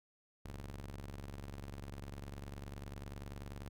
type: ring-modulated tone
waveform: sawtooth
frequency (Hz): 70.2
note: C#2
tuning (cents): +22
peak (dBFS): -38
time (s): 0.45-3.69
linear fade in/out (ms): 5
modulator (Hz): 25
effects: none